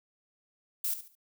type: noise with echo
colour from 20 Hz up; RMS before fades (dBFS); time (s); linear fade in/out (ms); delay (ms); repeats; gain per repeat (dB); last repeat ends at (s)
violet; -31; 0.84-0.94; 5; 71; 3; -11; 1.153
effects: none

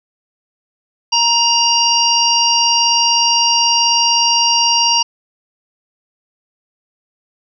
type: harmonic tone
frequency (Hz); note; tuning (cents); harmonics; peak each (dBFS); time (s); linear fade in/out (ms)
939; A#5; +12; 1 / 3 / 5 / 6; -16 / -16 / -16 / -16; 1.12-5.03; 10
effects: none

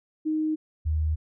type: tone pair in turn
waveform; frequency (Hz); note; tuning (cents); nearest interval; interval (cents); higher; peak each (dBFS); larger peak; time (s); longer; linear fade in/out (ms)
sine; 311.1 / 77.78; D#4 / D#2; 0 / 0; 2 octaves; 2400; first; -23 / -22; second; 0.25-0.56 / 0.85-1.16; neither; 20
effects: none

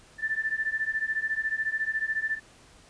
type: beating tone pair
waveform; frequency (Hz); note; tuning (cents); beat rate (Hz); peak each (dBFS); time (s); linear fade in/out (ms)
sine; 1760 / 1774; A6 / A6; 0 / +14; 14; -30 / -29; 0.18-2.4; 50
effects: pink hiss -55 dBFS RMS until 2.89 s + resampled to 22050 Hz

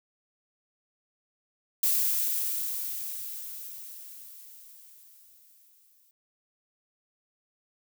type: noise with exponential decay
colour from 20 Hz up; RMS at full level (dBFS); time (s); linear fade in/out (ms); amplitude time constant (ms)
violet; -24; 1.83-6.11; 2; 930
effects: none

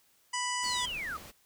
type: harmonic tone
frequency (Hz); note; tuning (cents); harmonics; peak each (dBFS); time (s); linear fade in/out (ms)
987.8; B5; 0; 1 / 2 / 3 / 5 / 6 / 7 / 8 / 9; -34 / -37 / -39 / -41 / -42 / -42 / -43 / -44; 0.33-0.86; 10
type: noise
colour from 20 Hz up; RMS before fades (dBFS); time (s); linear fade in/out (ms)
pink; -48; 0.62-1.32; 20
type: linear sweep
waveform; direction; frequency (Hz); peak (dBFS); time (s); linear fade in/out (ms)
sine; down; 4659 to 1161; -34; 0.64-1.17; 5
effects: white hiss -67 dBFS RMS until 1.45 s

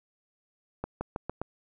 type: accelerating click train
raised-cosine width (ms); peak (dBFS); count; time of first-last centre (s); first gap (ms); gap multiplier
1; -18; 5; 0.84-1.416; 170; 0.89
effects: none

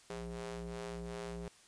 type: ring-modulated tone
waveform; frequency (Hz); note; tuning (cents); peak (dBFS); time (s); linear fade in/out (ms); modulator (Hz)
sawtooth; 116.54; A#2; 0; -34; 0.1-1.48; 0; 290
effects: white hiss -62 dBFS RMS until 1.67 s + resampled to 22050 Hz

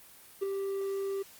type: tone with ADSR envelope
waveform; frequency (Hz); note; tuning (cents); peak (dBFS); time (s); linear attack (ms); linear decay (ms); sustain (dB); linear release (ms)
triangle; 392; G4; 0; -24; 0.41-1.23; 20; 9; -5; 12
effects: white hiss -54 dBFS RMS until 1.39 s + Opus 32 kbps

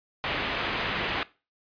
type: low-pass noise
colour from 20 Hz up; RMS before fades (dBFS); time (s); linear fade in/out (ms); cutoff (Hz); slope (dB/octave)
white; -30; 0.24-1.23; 0; 3100; 24
effects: noise-tail reverb RT60 0.3 s tail -19 dB re dry + resampled to 11025 Hz

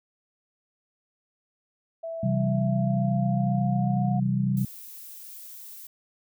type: tone with pitch glide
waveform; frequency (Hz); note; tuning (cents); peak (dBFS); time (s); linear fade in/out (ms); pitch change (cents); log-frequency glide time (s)
sine; 659 to 718.6; E5 to F5; -1 to +49; -31; 2.03-4.2; 10; +150; 2.43-3.98
type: chord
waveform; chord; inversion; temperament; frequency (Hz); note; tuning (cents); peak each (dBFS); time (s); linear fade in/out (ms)
sine; C major; none; equal with one note detuned; 130.81 / 164.81 / 192.85; C3 / E3 / G3; 0 / 0 / -28; -25 / -31 / -25; 2.23-4.65; 5
type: noise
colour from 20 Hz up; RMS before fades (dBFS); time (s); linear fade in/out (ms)
violet; -43; 4.57-5.87; 2
effects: none

